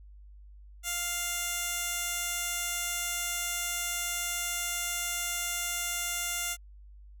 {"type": "tone with band-pass filter", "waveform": "15% pulse", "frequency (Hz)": 698.5, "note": "F5", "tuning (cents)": 0, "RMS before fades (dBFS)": -33, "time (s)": [0.83, 6.57], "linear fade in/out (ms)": 50, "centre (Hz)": 9800, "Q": 0.66, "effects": ["added 50 Hz sine -48 dBFS peak until 7.2 s"]}